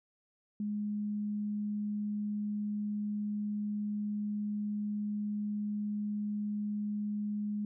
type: tone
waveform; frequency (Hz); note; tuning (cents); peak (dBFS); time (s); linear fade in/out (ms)
sine; 208.3; G#3; +5; -32; 0.6-7.65; 2
effects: none